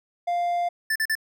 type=tone; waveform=triangle; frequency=698.5 Hz; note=F5; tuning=in tune; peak=-20 dBFS; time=0.27-0.69 s; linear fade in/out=10 ms
type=tone bursts; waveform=square; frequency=1762 Hz; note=A6; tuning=2 cents sharp; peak=-22 dBFS; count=3; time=0.9-1.153 s; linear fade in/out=5 ms; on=57 ms; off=41 ms
effects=none